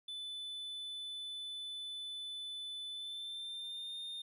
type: tone with pitch glide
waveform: triangle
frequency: 3500 to 3640 Hz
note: A7 to A#7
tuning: -10 to -42 cents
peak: -40 dBFS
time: 0.08-4.22 s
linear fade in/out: 5 ms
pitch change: +68 cents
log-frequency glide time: 2.9-3.96 s
effects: none